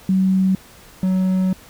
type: tone pair in turn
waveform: sine / triangle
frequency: 189.1 / 186.82 Hz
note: F#3 / F#3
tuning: +38 / +17 cents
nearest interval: unison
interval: 21 cents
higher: first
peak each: -13 dBFS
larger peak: neither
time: 0.09-0.55 / 1.03-1.53 s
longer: second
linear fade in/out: 2 ms
effects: pink hiss -45 dBFS RMS until 1.69 s